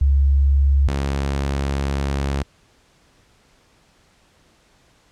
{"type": "tone pair in turn", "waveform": ["sine", "sawtooth"], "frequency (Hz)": [69.3, 69.3], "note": ["C#2", "C#2"], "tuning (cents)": [0, 0], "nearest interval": "unison", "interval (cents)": 0, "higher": "neither", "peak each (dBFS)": [-12, -16], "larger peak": "first", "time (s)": [[0.01, 0.88], [0.88, 2.43]], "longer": "second", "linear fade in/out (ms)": 5, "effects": ["pink hiss -57 dBFS RMS until 5.11 s", "low-pass 8000 Hz 12 dB/octave"]}